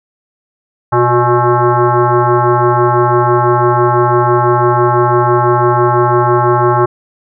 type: tone with frequency modulation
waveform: sine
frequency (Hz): 360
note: F#4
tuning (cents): -47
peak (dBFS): -7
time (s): 0.92-6.86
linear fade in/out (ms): 10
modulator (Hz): 242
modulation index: 3.8
effects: none